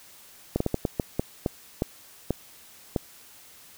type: slowing click train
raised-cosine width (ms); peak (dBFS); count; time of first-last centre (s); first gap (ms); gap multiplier
2; -10; 11; 0.56-2.962; 44; 1.35
effects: white hiss -51 dBFS RMS until 3.77 s